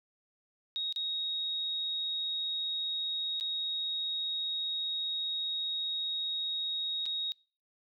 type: tone with dropouts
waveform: sine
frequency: 3765 Hz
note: A#7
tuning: 16 cents sharp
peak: -31 dBFS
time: 0.76-7.32 s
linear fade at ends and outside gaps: 0 ms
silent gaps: 0.925-0.961 / 3.399-3.409 / 7.056-7.062 s
effects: noise-tail reverb RT60 0.4 s tail -25 dB re dry